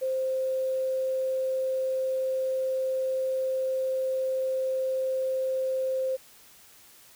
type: tone with quantisation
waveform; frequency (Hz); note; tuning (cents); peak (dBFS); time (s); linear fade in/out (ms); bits
sine; 523.3; C5; 0; -25; 0.01-6.17; 20; 9
effects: white hiss -54 dBFS RMS until 7.15 s